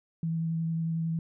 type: tone with vibrato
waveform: sine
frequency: 163.7 Hz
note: E3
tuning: 12 cents flat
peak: -27 dBFS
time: 0.23-1.19 s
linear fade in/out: 2 ms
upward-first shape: triangle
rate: 11 Hz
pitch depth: 15 cents each way
effects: none